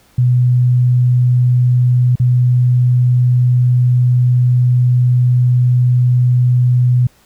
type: tone with dropouts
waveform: sine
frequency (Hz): 124.1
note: B2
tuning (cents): +9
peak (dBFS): -8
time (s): 0.18-7.07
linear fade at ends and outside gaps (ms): 5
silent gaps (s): 2.156-2.198
effects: pink hiss -51 dBFS RMS until 7.25 s